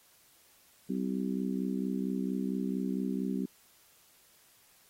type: harmonic tone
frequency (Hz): 64.4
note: C2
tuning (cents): -27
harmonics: 3 / 4 / 5 / 6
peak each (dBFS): -33 / -34 / -40 / -41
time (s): 0.89-3.46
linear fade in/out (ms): 10
effects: white hiss -63 dBFS RMS until 4.89 s + AAC 48 kbps